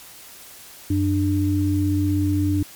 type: tone pair together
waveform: sine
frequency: 93.72 / 297.1 Hz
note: F#2 / D4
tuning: +23 / +20 cents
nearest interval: octave + minor sixth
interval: 1997 cents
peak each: -20 dBFS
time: 0.9-2.63 s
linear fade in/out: 5 ms
effects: white hiss -43 dBFS RMS until 2.75 s + MP3 96 kbps